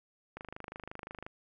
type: click train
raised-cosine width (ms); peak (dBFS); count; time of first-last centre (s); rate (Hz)
0.5; -27; 24; 0.37-1.265; 25.7
effects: none